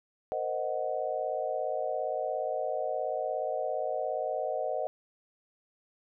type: chord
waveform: sine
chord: C half-diminished seventh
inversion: third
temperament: equal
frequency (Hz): 466.2 / 523.3 / 622.3 / 740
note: Bb4 / C5 / Eb5 / Gb5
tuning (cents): 0 / 0 / 0 / 0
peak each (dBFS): -38 / -35 / -33 / -35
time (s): 0.32-4.87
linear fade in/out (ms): 0
effects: none